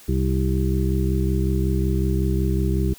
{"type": "harmonic tone", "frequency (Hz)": 65.41, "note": "C2", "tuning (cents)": 0, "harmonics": [1, 2, 3, 5, 6], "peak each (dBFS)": [-21, -24, -26, -28, -29], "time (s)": [0.08, 2.94], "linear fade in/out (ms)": 10, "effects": ["white hiss -47 dBFS RMS until 2.98 s"]}